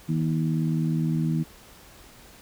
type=harmonic tone; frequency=79.6 Hz; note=D#2; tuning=40 cents sharp; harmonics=2 / 3 / 4; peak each=-23 / -29 / -32 dBFS; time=0.08-1.44 s; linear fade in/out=20 ms; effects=pink hiss -50 dBFS RMS until 2.41 s